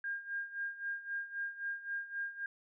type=tone with tremolo; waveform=sine; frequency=1611 Hz; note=G6; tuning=47 cents sharp; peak=-34 dBFS; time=0.04-2.46 s; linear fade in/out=2 ms; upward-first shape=sine; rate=3.8 Hz; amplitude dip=80%; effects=none